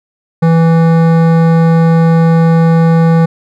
sine tone with hard clipping, 164.81 Hz, E3, in tune, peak -7 dBFS, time 0.42-3.26 s, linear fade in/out 10 ms, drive 15 dB, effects none

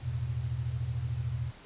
sine chord, E suspended fourth, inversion none, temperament equal, 82.41 / 110 / 123.47 Hz, E2 / A2 / B2, 0 / 0 / 0 cents, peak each -37 / -37 / -32 dBFS, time 0.01-1.52 s, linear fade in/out 50 ms, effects pink hiss -52 dBFS RMS until 1.65 s + resampled to 8000 Hz

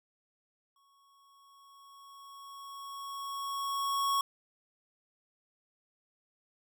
square tone with exponential growth, 1107 Hz, C#6, 3 cents flat, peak -27 dBFS, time 0.76-4.21 s, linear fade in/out 2 ms, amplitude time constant 750 ms, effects none

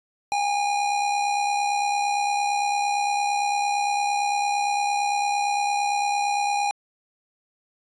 square tone with amplitude modulation, 815 Hz, G#5, 33 cents flat, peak -20 dBFS, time 0.32-6.71 s, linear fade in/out 0 ms, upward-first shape sine, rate 68.8 Hz, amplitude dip 45%, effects resampled to 22050 Hz

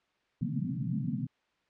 pink band-pass noise, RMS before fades -33 dBFS, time 0.41-1.27 s, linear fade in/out 2 ms, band 120 to 260 Hz, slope 96 dB/octave, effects white hiss -73 dBFS RMS until 1.69 s + low-pass 3000 Hz 12 dB/octave

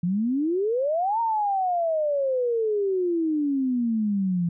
sine exponential two-way sweep, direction up then down, 168.2 to 935 to 168.2 Hz, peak -21 dBFS, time 0.03-4.49 s, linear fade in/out 5 ms, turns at 1.2 s, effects none

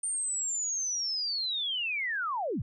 sine linear sweep, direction down, 8960 to 69.9 Hz, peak -29 dBFS, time 0.03-2.62 s, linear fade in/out 5 ms, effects none

